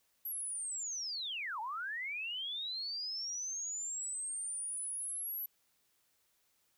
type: linear two-way sweep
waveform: sine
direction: down then up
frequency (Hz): 11840 to 830.6 to 11840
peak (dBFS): -37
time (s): 0.25-5.46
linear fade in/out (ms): 5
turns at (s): 1.6
effects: white hiss -75 dBFS RMS until 6.77 s